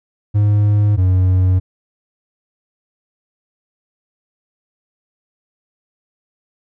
triangle tone pair in turn, 103.83 / 92.5 Hz, G#2 / F#2, 0 / 0 cents, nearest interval major second, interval 200 cents, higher first, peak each -8 dBFS, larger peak neither, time 0.34-0.97 / 0.97-1.6 s, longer neither, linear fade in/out 20 ms, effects none

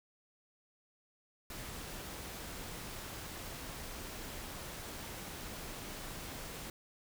pink noise, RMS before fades -45 dBFS, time 1.5-6.7 s, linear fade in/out 2 ms, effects none

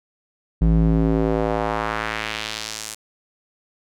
square tone with band-pass filter sweep, 54.6 Hz, A1, 13 cents flat, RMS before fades -21 dBFS, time 0.61-2.95 s, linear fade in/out 10 ms, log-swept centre 120 to 8500 Hz, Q 1.3, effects none

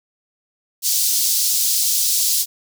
pink high-pass noise, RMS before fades -18 dBFS, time 0.82-2.46 s, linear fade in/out 50 ms, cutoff 4500 Hz, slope 24 dB/octave, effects none

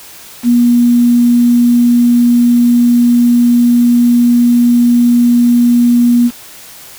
sine tone with quantisation, 240.2 Hz, B3, 48 cents flat, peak -5 dBFS, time 0.43-6.31 s, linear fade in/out 50 ms, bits 5, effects white hiss -34 dBFS RMS until 6.98 s

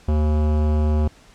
sine tone with hard clipping, 76 Hz, D#2, 40 cents flat, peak -18 dBFS, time 0.08-1.08 s, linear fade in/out 5 ms, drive 18 dB, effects pink hiss -51 dBFS RMS until 1.34 s + low-pass 8000 Hz 12 dB/octave

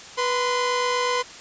sawtooth tone pair together, 491.1 / 1030.4 Hz, B4 / C6, -10 / -27 cents, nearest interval octave + minor second, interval 1283 cents, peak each -20 dBFS, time 0.17-1.23 s, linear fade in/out 20 ms, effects white hiss -41 dBFS RMS until 1.4 s + resampled to 16000 Hz

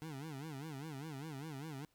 25% pulse tone with vibrato, 146.83 Hz, D3, in tune, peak -40 dBFS, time 0.02-1.85 s, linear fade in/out 0 ms, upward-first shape sine, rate 5 Hz, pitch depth 180 cents each way, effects pink hiss -75 dBFS RMS until 1.94 s

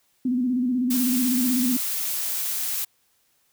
sine tone with vibrato, 250 Hz, B3, 21 cents sharp, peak -20 dBFS, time 0.25-1.77 s, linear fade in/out 5 ms, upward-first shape square, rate 16 Hz, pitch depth 57 cents each way
blue noise, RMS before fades -27 dBFS, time 0.9-2.85 s, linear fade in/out 10 ms
effects white hiss -66 dBFS RMS until 3.52 s

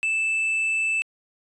sine tone with hard clipping, 2637 Hz, E7, in tune, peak -22 dBFS, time 0.03-1.02 s, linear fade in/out 0 ms, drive 3 dB, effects resampled to 22050 Hz

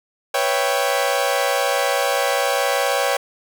sawtooth chord, C# half-diminished seventh, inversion third, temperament equal, 493.9 / 554.4 / 659.3 / 784 Hz, B4 / C#5 / E5 / G5, 0 / 0 / 0 / 0 cents, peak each -21 / -17 / -23 / -19 dBFS, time 0.34-3.17 s, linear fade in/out 5 ms, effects none

